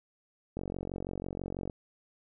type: click train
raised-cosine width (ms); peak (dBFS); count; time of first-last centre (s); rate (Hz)
2; -23; 53; 0.57-1.698; 46.1
effects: none